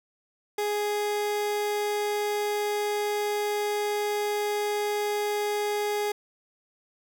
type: tone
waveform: 30% pulse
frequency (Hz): 415.3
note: G#4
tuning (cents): 0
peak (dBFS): -23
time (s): 0.58-6.12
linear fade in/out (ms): 5
effects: none